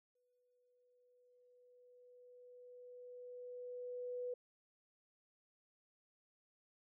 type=tone with exponential growth; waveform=sine; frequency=493.9 Hz; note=B4; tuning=in tune; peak=-39 dBFS; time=0.15-4.34 s; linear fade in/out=5 ms; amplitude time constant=910 ms; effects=none